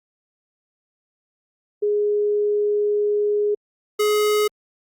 sine / square tone pair in turn, 415.3 / 420.9 Hz, G#4 / G#4, 0 / +23 cents, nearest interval unison, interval 23 cents, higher second, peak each -17 / -17 dBFS, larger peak neither, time 1.82-3.55 / 3.99-4.48 s, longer first, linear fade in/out 10 ms, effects Opus 48 kbps

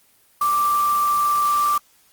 sine tone in noise, 1174.7 Hz, D6, in tune, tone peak -16 dBFS, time 0.41-1.78 s, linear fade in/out 5 ms, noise white, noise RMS -32 dBFS, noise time 0.41-1.78 s, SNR +13 dB, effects white hiss -57 dBFS RMS until 2.12 s + Opus 24 kbps

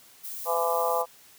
violet noise, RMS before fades -37 dBFS, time 0.23-1.03 s, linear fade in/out 20 ms
harmonic tone, 168.4 Hz, E3, 37 cents sharp, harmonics 3 / 4 / 5 / 6 / 7, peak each -28 / -29 / -30 / -31 / -31 dBFS, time 0.45-1.06 s, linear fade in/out 50 ms
effects white hiss -54 dBFS RMS until 1.38 s + high-pass 60 Hz 12 dB/octave

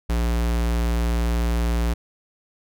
square tone, 58.27 Hz, A#1, in tune, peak -20 dBFS, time 0.09-1.94 s, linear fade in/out 10 ms, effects none

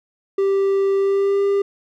triangle tone with pitch glide, 392 to 398.9 Hz, G4 to G4, 0 to +30 cents, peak -13 dBFS, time 0.38-1.62 s, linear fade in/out 5 ms, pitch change +30 cents, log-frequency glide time 0.97-1.43 s, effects none

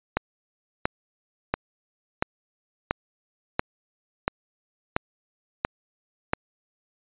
click train, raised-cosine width 0.5 ms, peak -6 dBFS, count 10, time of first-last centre 0.17-6.334 s, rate 1.46 Hz, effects resampled to 8000 Hz

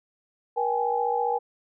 sine tone cluster, 478.4 / 791 / 846 Hz, A#4 / G5 / G#5, +45 / +15 / +32 cents, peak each -27 dBFS, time 0.56-1.39 s, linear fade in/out 20 ms, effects none

